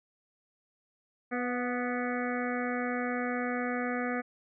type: harmonic tone with a mistuned harmonic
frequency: 246.9 Hz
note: B3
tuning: in tune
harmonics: 1 / 2 / 3 / 5 / 6 / 7 / 8 / 9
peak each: -33 / -36 / -38 / -40 / -41 / -41 / -42 / -43 dBFS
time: 1.31-4.22 s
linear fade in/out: 20 ms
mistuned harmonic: 3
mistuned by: -25 cents
effects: none